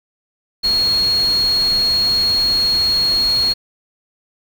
sine tone in noise, 4300 Hz, C8, 47 cents sharp, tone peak -13 dBFS, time 0.63-3.54 s, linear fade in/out 20 ms, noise pink, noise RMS -29 dBFS, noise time 0.63-3.54 s, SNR +13 dB, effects none

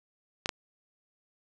clicks, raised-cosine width 0.2 ms, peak -12 dBFS, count 2, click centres 0.459 / 0.492 s, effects none

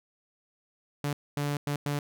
sawtooth tone bursts at uneven times, 144.8 Hz, D3, 24 cents flat, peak -24 dBFS, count 4, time 1.04-1.13 / 1.37-1.57 / 1.67-1.76 / 1.86-1.99 s, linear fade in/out 2 ms, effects none

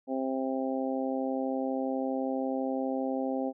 harmonic tone, 132.2 Hz, C3, 18 cents sharp, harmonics 2 / 3 / 4 / 5 / 6, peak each -31 / -39 / -34 / -39 / -38 dBFS, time 0.07-3.53 s, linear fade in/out 50 ms, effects none

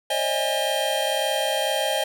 square tone cluster, 536 / 601 / 643 / 819 / 3174 Hz, C5 / D5 / E5 / G#5 / G7, +42 / +40 / -43 / -24 / +21 cents, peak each -29 dBFS, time 0.1-2.04 s, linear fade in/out 5 ms, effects none

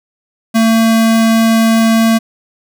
square tone, 225.4 Hz, A3, 42 cents sharp, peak -8 dBFS, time 0.54-2.19 s, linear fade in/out 20 ms, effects none

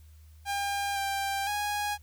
sawtooth tone with pitch steps, 802 / 790 / 827 Hz, G5 / G5 / G#5, +39 / +13 / -8 cents, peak -25 dBFS, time 0.45-1.98 s, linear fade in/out 50 ms, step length 510 ms, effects added 77 Hz sine -50 dBFS peak until 2.02 s + white hiss -66 dBFS RMS until 2.02 s

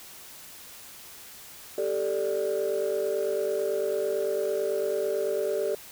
sine chord, G suspended second, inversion none, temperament just, 392 / 441 / 588 Hz, G4 / A4 / D5, 0 / +4 / +2 cents, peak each -28 dBFS, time 1.78-5.75 s, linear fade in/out 2 ms, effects tanh soft clip ceiling -20 dBFS + white hiss -46 dBFS RMS until 5.91 s

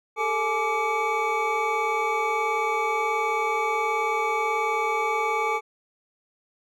triangle tone cluster, 409.4 / 448 / 850 / 1173 / 2259 Hz, G#4 / A4 / G#5 / D6 / C#7, -25 / +31 / +40 / -2 / +32 cents, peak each -34 / -27 / -25 / -26 / -28 dBFS, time 0.16-5.61 s, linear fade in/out 50 ms, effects none

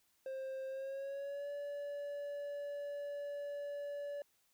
triangle tone with pitch glide, 530 to 574.6 Hz, C5 to D5, +22 to -38 cents, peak -38 dBFS, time 0.26-4.22 s, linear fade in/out 2 ms, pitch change +140 cents, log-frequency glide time 0.68-1.5 s, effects white hiss -75 dBFS RMS until 4.53 s

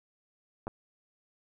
clicks, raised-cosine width 1 ms, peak -23 dBFS, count 2, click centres 0.67 / 0.679 s, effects none

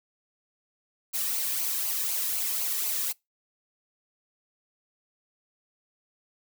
blue noise with flanger, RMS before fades -29 dBFS, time 1.13-3.13 s, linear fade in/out 20 ms, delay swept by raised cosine 0.55 to 1.46 ms, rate 4 Hz, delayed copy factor -0.6, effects noise-tail reverb RT60 0.2 s tail -25 dB re dry

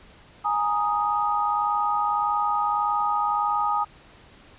sine chord, Ab suspended second, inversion none, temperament equal, 830.6 / 932.3 / 1244.5 Hz, Ab5 / Bb5 / Eb6, 0 / 0 / 0 cents, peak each -25 / -28 / -24 dBFS, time 0.44-3.85 s, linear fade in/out 20 ms, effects pink hiss -51 dBFS RMS until 4.58 s + resampled to 8000 Hz

